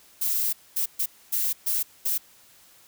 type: noise bursts at uneven times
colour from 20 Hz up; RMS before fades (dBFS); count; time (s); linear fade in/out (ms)
violet; -25; 6; 0.21-0.53 / 0.76-0.86 / 0.99-1.06 / 1.32-1.53 / 1.66-1.83 / 2.05-2.18; 10
effects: white hiss -55 dBFS RMS until 2.87 s